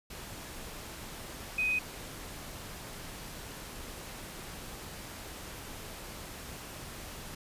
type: tone in noise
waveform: sine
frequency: 2506 Hz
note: D#7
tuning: 12 cents sharp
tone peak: -27 dBFS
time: 1.58-1.79 s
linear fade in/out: 5 ms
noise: pink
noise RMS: -44 dBFS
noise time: 0.1-7.35 s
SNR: +14 dB
effects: resampled to 32000 Hz